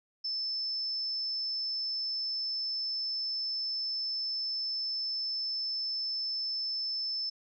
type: tone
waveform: sine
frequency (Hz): 5270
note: E8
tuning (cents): -1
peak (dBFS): -31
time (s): 0.24-7.3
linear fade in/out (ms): 10
effects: none